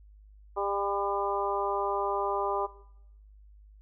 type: harmonic tone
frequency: 200 Hz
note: G3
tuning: 35 cents sharp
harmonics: 2 / 3 / 4 / 5 / 6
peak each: -32 / -35 / -34 / -34 / -36 dBFS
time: 0.56-2.67 s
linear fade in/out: 20 ms
effects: noise-tail reverb RT60 0.8 s tail -19 dB re dry + added 51 Hz sine -51 dBFS peak until 3.81 s